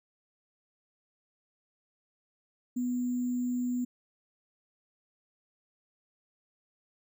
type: tone with sample-and-hold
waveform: sine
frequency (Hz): 246.9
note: B3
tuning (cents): 0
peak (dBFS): -28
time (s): 2.76-3.85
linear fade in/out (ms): 10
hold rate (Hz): 7350
effects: none